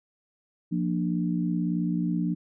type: chord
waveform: sine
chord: Bb major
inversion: second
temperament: equal with one note detuned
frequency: 174.61 / 233.1 / 296.4 Hz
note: F3 / Bb3 / D4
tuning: 0 / 0 / +16 cents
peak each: -26 / -31 / -30 dBFS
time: 0.71-2.35 s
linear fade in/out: 20 ms
effects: none